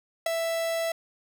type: tone with ADSR envelope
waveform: 45% pulse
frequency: 661 Hz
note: E5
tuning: 5 cents sharp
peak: -20 dBFS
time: 0.26-0.92 s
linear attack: 5 ms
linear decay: 6 ms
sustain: -6 dB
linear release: 4 ms
effects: none